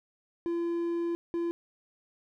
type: tone bursts at uneven times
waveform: triangle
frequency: 340.4 Hz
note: F4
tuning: 44 cents flat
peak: -26 dBFS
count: 2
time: 0.46-1.15 / 1.34-1.51 s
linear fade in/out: 0 ms
effects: none